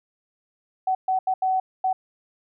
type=tone bursts at uneven times; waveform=sine; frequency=753 Hz; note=F#5; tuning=30 cents sharp; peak=-19 dBFS; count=5; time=0.87-0.95 / 1.08-1.19 / 1.27-1.34 / 1.42-1.6 / 1.84-1.93 s; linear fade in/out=5 ms; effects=none